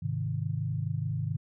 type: chord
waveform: sine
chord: Ab major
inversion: none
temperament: equal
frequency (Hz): 103.83 / 130.81 / 155.56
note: Ab2 / C3 / Eb3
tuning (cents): 0 / 0 / 0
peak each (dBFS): -33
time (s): 0.02-1.37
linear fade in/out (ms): 10
effects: none